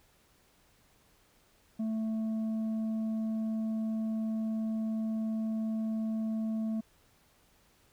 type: tone with tanh clipping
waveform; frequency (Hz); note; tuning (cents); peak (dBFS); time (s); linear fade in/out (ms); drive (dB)
triangle; 220.7; A3; +5; -31; 1.79-6.81; 10; 9
effects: pink hiss -66 dBFS RMS until 7.92 s